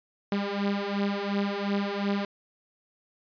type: beating tone pair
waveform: sawtooth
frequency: 199.3 / 202.1 Hz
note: G3 / G#3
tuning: +29 / -47 cents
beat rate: 2.8 Hz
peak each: -26 / -25 dBFS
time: 0.32-2.25 s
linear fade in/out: 2 ms
effects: resampled to 11025 Hz